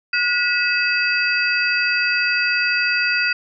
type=tone cluster; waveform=sine; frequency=1449 / 1952 / 2586 / 4714 Hz; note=F#6 / B6 / E7 / D8; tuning=-37 / -21 / -34 / +6 cents; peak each=-20 / -26 / -20 / -25 dBFS; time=0.13-3.33 s; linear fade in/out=5 ms; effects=none